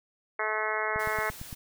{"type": "harmonic tone", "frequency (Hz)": 215.8, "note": "A3", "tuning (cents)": -33, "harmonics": [2, 3, 4, 5, 6, 7, 8, 9, 10], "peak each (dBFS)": [-36, -36, -36, -36, -36, -36, -36, -36, -36], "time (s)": [0.39, 1.3], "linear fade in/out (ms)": 5}
{"type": "click train", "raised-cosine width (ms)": 5, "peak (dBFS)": -27, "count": 6, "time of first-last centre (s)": [0.96, 1.528], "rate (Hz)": 8.8}
{"type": "noise", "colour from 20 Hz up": "white", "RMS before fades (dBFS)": -45, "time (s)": [0.99, 1.55], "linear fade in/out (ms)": 10}
{"effects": []}